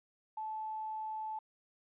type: tone with quantisation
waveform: sine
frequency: 870 Hz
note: A5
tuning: 20 cents flat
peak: -37 dBFS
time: 0.37-1.39 s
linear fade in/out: 5 ms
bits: 11
effects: resampled to 8000 Hz